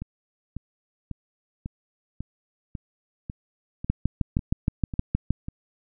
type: two click trains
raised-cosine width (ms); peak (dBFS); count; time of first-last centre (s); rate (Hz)
5; -9 / -20; 10 / 11; 3.9-5.306 / 0.02-5.484; 6.4 / 1.83
effects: none